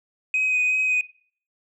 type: tone with vibrato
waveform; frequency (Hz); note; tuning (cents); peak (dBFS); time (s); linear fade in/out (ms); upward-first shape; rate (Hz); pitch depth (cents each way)
sine; 2512; D#7; +16; -17; 0.34-1.01; 2; sine; 2.7; 14
effects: noise-tail reverb RT60 0.5 s tail -20 dB re dry + tanh soft clip ceiling -16 dBFS